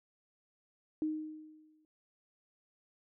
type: tone with exponential decay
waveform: sine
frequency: 310 Hz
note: D#4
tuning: 6 cents flat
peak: -29 dBFS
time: 1.02-1.85 s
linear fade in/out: 1 ms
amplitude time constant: 180 ms
effects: none